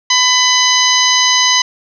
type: harmonic tone with a mistuned harmonic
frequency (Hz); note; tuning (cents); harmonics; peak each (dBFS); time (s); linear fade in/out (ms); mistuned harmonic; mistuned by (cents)
1000; B5; +21; 1 / 2 / 3 / 4 / 5 / 6; -16 / -16 / -16 / -16 / -16 / -16; 0.1-1.62; 5; 6; +62
effects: none